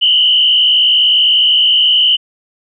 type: tone with frequency modulation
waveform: sine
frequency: 2985 Hz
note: F#7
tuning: 15 cents sharp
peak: -7 dBFS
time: 0.01-2.17 s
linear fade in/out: 20 ms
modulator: 59.4 Hz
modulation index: 2
effects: none